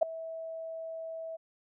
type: tone with ADSR envelope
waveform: sine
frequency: 651 Hz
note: E5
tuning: 22 cents flat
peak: -17 dBFS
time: 0.01-1.37 s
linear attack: 17 ms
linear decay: 4 ms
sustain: -20 dB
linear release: 17 ms
effects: none